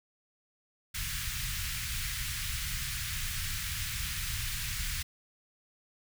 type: band-stop noise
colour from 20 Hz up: pink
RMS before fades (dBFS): -35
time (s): 0.94-5.03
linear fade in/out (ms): 10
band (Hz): 130 to 1600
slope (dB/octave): 24
effects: none